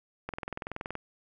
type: click train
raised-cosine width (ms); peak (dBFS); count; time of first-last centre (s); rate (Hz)
0.5; -20; 15; 0.29-0.954; 21.1
effects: none